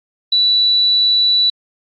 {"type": "tone", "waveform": "sine", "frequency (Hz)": 3951, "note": "B7", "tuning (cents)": 0, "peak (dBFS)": -10, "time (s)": [0.32, 1.5], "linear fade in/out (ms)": 5, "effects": ["AAC 48 kbps"]}